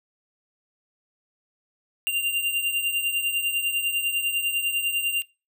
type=beating tone pair; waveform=square; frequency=2782 / 2792 Hz; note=F7 / F7; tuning=-7 / -1 cents; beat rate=10 Hz; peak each=-24 / -31 dBFS; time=2.07-5.22 s; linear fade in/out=0 ms; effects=noise-tail reverb RT60 0.3 s tail -24 dB re dry